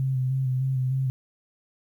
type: tone with vibrato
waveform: sine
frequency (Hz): 130.81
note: C3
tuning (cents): 0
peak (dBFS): -22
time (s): 0-1.1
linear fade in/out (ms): 0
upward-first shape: square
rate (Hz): 3.3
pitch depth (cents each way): 27
effects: 10-bit